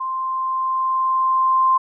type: tone with level ramp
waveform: sine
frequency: 1046.5 Hz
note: C6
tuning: in tune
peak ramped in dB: -22 to -12 dBFS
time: 0-1.78 s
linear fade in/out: 10 ms
effects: none